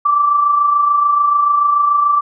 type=tone with amplitude modulation; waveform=sine; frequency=1166 Hz; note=D6; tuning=13 cents flat; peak=-8 dBFS; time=0.05-2.21 s; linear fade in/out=10 ms; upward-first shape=sine; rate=26.9 Hz; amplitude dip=45%; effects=none